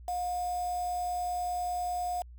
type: tone with quantisation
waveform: sine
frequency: 715 Hz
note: F5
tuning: 41 cents sharp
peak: -30 dBFS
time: 0.08-2.22 s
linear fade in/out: 2 ms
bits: 7
effects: added 60 Hz sine -46 dBFS peak until 2.38 s